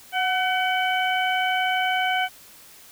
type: harmonic tone with a mistuned harmonic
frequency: 756 Hz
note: F#5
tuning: 37 cents sharp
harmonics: 1 / 2 / 3 / 4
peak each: -23 / -26 / -28 / -29 dBFS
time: 0.12-2.29 s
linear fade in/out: 50 ms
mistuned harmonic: 1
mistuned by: -41 cents
effects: white hiss -48 dBFS RMS until 2.91 s